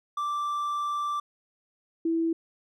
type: tone pair in turn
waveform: triangle / sine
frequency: 1173 / 329.2 Hz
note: D6 / E4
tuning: -2 / -2 cents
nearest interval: octave + minor seventh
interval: 2200 cents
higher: first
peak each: -25 / -23 dBFS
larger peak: second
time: 0.17-1.2 / 2.05-2.33 s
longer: first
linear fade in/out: 5 ms
effects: none